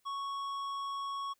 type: tone with tanh clipping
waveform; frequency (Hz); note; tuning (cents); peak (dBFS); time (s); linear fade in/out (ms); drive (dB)
sine; 1108.7; C#6; 0; -37; 0.05-1.34; 20; 11
effects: white hiss -75 dBFS RMS until 1.39 s